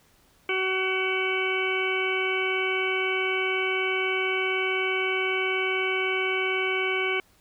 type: harmonic tone with a mistuned harmonic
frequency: 377 Hz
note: F#4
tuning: 32 cents sharp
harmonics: 1 / 2 / 3 / 4 / 6 / 7 / 8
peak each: -28 / -37 / -35 / -33 / -27 / -37 / -35 dBFS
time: 0.49-7.2 s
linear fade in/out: 2 ms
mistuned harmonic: 7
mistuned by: +25 cents
effects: pink hiss -61 dBFS RMS until 7.4 s